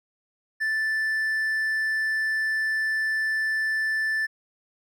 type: tone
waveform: triangle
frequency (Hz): 1760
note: A6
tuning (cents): 0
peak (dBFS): -21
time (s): 0.6-4.27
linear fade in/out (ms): 20
effects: none